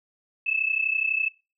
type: tone pair together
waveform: sine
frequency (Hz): 2600 / 2632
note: E7 / E7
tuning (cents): -24 / -3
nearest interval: unison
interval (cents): 21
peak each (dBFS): -25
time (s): 0.46-1.29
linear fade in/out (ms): 10
effects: noise-tail reverb RT60 0.3 s tail -21 dB re dry